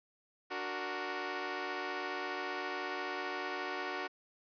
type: chord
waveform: 10% pulse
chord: D augmented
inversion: none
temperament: equal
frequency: 293.7 / 370 / 466.2 Hz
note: D4 / F#4 / A#4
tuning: 0 / 0 / 0 cents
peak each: -35 / -30 / -35 dBFS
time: 0.5-4.08 s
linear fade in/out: 20 ms
effects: resampled to 11025 Hz